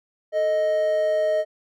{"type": "tone pair together", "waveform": "triangle", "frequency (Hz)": [440, 623.1], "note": ["A4", "D#5"], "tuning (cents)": [0, 2], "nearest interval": "tritone", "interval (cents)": 602, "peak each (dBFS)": [-28, -17], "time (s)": [0.32, 1.45], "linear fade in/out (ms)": 50, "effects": []}